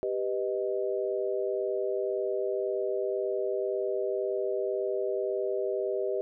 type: chord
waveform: sine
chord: G augmented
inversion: none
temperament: equal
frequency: 392 / 493.9 / 622.3 Hz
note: G4 / B4 / D#5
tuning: 0 / 0 / 0 cents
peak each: -30 / -33 / -33 dBFS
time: 0.03-6.21 s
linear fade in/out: 0 ms
effects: none